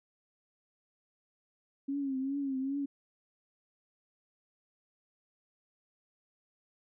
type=tone with vibrato; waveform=sine; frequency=272.4 Hz; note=C#4; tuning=30 cents flat; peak=-31 dBFS; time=1.88-2.86 s; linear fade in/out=10 ms; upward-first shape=triangle; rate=2.5 Hz; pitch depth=83 cents each way; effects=none